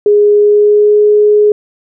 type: tone with pitch glide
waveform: sine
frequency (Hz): 414.2 to 418.8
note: G#4 to G#4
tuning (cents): -5 to +15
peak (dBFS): -4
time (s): 0.06-1.52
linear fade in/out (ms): 2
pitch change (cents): +20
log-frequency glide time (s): 0.35-1
effects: none